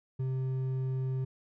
sine tone with hard clipping, 130.81 Hz, C3, in tune, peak -31 dBFS, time 0.19-1.25 s, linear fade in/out 10 ms, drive 5 dB, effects none

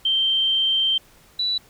sine tone pair in turn, 3136 / 3951 Hz, G7 / B7, 0 / 0 cents, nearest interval major third, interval 400 cents, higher second, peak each -17 / -20 dBFS, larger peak first, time 0.05-0.98 / 1.39-1.58 s, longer first, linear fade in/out 5 ms, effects pink hiss -53 dBFS RMS until 1.69 s

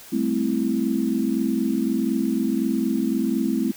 sine chord, A minor seventh, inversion third, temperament equal, 196 / 220 / 261.6 / 329.6 Hz, G3 / A3 / C4 / E4, 0 / 0 / 0 / 0 cents, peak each -29 / -24 / -24 / -26 dBFS, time 0.12-3.72 s, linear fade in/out 10 ms, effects white hiss -44 dBFS RMS until 3.76 s

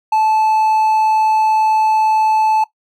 triangle tone, 871 Hz, A5, 18 cents flat, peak -9 dBFS, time 0.12-2.64 s, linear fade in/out 5 ms, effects noise-tail reverb RT60 0.1 s tail -17 dB re dry

